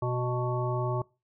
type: harmonic tone with a mistuned harmonic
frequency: 123.47 Hz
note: B2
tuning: in tune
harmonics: 1 / 3 / 5 / 7 / 9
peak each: -29 / -33 / -35 / -37 / -36 dBFS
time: 0.02-1.02 s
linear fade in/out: 5 ms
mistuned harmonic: 7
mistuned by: +32 cents
effects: noise-tail reverb RT60 0.3 s tail -24 dB re dry